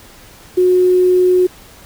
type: tone with quantisation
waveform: sine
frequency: 364.5 Hz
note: F#4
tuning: 26 cents flat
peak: -8 dBFS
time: 0.57-1.47 s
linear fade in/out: 10 ms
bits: 6
effects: pink hiss -41 dBFS RMS until 1.85 s